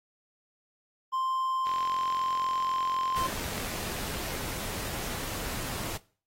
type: tone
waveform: triangle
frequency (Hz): 1046.5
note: C6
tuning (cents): 0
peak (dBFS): -25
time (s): 1.12-3.28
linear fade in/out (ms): 20
type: click train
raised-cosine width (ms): 0.2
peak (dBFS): -23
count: 119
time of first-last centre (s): 1.67-4.352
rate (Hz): 44
type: noise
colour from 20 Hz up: pink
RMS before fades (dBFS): -36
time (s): 3.15-5.98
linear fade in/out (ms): 20
effects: noise-tail reverb RT60 0.4 s tail -20 dB re dry + AAC 48 kbps